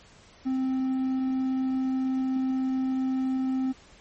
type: tone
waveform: triangle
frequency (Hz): 261.6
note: C4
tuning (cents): 0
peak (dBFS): -22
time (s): 0.45-3.73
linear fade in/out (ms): 20
effects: pink hiss -54 dBFS RMS until 4 s + MP3 32 kbps